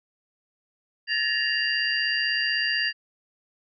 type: tone cluster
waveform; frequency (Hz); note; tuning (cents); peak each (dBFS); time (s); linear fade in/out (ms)
sine; 1723 / 1859 / 2793 / 4725; A6 / A#6 / F7 / D8; -37 / -5 / -1 / +10; -28; 1.07-2.93; 50
effects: none